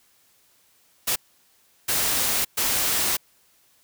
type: noise bursts at uneven times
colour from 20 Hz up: white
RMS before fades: -23 dBFS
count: 3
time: 1.07-1.16 / 1.88-2.45 / 2.57-3.17 s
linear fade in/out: 10 ms
effects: white hiss -61 dBFS RMS until 3.83 s